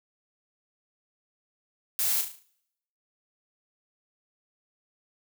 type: noise with echo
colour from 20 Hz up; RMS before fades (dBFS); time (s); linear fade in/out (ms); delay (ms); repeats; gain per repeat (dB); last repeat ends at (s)
blue; -27; 1.99-2.21; 0; 36; 6; -6; 2.426
effects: noise-tail reverb RT60 0.8 s tail -24 dB re dry